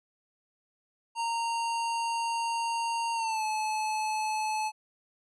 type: tone with pitch glide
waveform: square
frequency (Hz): 925 to 863.1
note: A#5 to A5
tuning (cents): -14 to -34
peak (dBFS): -29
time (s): 1.15-4.72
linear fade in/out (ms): 50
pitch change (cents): -120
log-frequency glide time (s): 3.14-3.44
effects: resampled to 24000 Hz